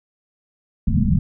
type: low-pass noise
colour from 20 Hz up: white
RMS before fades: -17 dBFS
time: 0.87-1.19 s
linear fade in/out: 2 ms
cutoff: 230 Hz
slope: 96 dB/octave
effects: none